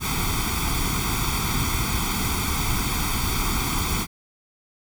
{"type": "noise with comb filter", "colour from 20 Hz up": "pink", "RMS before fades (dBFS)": -24, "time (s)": [0, 4.07], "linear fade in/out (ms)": 50, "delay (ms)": 0.87, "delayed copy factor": 0.9, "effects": []}